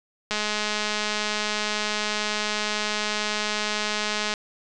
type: click train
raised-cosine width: 0.2 ms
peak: -9 dBFS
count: 851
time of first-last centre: 0.31-4.338 s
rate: 211 Hz
effects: resampled to 22050 Hz